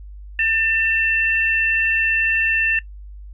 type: tone pair together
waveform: sine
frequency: 1792 / 2690 Hz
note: A6 / E7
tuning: +31 / +34 cents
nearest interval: perfect fifth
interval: 703 cents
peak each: -19 dBFS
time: 0.39-2.79 s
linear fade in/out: 2 ms
effects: noise-tail reverb RT60 0.1 s tail -19 dB re dry + added 50 Hz sine -34 dBFS peak until 3.33 s